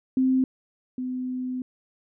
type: tone pair in turn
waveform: sine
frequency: 260.2 / 254.1 Hz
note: C4 / B3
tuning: -9 / +49 cents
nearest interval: unison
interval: 42 cents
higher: first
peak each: -18 / -27 dBFS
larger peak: first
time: 0.17-0.44 / 0.98-1.62 s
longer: second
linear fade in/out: 2 ms
effects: none